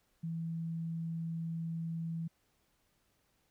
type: tone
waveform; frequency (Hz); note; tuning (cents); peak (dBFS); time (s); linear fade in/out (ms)
sine; 164.81; E3; 0; -35; 0.23-2.28; 10
effects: pink hiss -75 dBFS RMS until 3.5 s